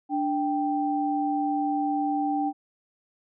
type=tone pair together; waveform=sine; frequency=293.7 / 784 Hz; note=D4 / G5; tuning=0 / 0 cents; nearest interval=octave + perfect fourth; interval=1700 cents; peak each=-26 dBFS; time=0.09-2.53 s; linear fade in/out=50 ms; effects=none